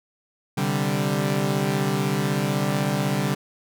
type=chord; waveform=sawtooth; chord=C suspended second; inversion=none; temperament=equal; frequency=130.81 / 146.83 / 196 Hz; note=C3 / D3 / G3; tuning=0 / 0 / 0 cents; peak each=-24 / -21 / -21 dBFS; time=0.57-3.35 s; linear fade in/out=10 ms; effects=none